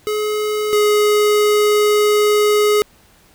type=tone pair in turn; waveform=square; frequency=424.2 / 419.1 Hz; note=G#4 / G#4; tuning=+37 / +16 cents; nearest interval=unison; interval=21 cents; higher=first; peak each=-18 / -12 dBFS; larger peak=second; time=0.07-0.73 / 0.73-2.82 s; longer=second; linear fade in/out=0 ms; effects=pink hiss -51 dBFS RMS until 3.34 s